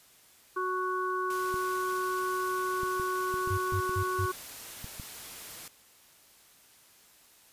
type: harmonic tone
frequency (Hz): 370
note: F#4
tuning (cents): 0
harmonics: 1 / 3 / 4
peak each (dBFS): -33 / -31 / -37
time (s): 0.56-4.32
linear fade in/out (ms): 10
type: noise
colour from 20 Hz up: white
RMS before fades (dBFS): -44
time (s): 1.3-5.68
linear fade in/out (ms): 2
type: clicks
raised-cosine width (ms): 5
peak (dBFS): -29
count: 9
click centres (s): 1.542 / 2.833 / 2.998 / 3.341 / 3.475 / 3.724 / 3.894 / 4.844 / 4.998
type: tone bursts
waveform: sine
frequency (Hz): 96.3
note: G2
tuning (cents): -30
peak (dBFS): -28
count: 4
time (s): 3.5-4.262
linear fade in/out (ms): 10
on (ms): 78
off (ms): 150
effects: white hiss -59 dBFS RMS until 7.52 s + resampled to 32000 Hz